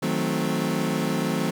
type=chord; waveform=30% pulse; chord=D# diminished seventh; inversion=none; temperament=equal with one note detuned; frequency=158.47 / 185 / 220 / 261.6 Hz; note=D#3 / F#3 / A3 / C4; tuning=+32 / 0 / 0 / 0 cents; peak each=-26 dBFS; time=0.02-1.51 s; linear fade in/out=10 ms; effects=none